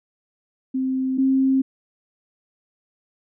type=tone pair in turn; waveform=sine; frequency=261.6 / 266 Hz; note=C4 / C4; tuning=0 / +29 cents; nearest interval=unison; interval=29 cents; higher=second; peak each=-20 / -15 dBFS; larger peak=second; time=0.74-1.18 / 1.18-1.62 s; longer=neither; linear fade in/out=10 ms; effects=none